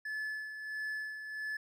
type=tone with tremolo; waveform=triangle; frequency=1727 Hz; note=A6; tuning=33 cents flat; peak=-33 dBFS; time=0.05-1.57 s; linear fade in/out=5 ms; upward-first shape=sine; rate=1.5 Hz; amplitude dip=55%; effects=none